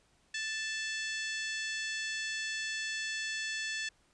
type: harmonic tone with a mistuned harmonic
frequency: 880 Hz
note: A5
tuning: in tune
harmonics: 2 / 3 / 4 / 5 / 6 / 7 / 8 / 9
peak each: -37 / -41 / -43 / -45 / -47 / -48 / -49 / -50 dBFS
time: 0.34-3.89 s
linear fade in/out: 5 ms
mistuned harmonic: 4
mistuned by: -37 cents
effects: pink hiss -69 dBFS RMS until 4.13 s + resampled to 22050 Hz